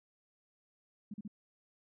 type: tone bursts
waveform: sine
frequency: 207.7 Hz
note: G#3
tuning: in tune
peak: -40 dBFS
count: 3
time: 1.11-1.278 s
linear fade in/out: 5 ms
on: 30 ms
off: 39 ms
effects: none